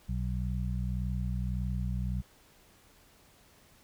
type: harmonic tone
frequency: 61.74 Hz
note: B1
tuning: in tune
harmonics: 1 / 2 / 3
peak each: -32 / -35 / -37 dBFS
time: 0.08-2.22 s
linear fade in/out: 20 ms
effects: pink hiss -61 dBFS RMS until 3.83 s